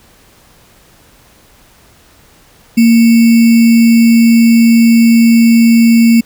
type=tone with sample-and-hold; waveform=sine; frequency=230.5 Hz; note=A#3; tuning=19 cents flat; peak=-3 dBFS; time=2.77-6.21 s; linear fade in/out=10 ms; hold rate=2450 Hz; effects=pink hiss -45 dBFS RMS until 6.25 s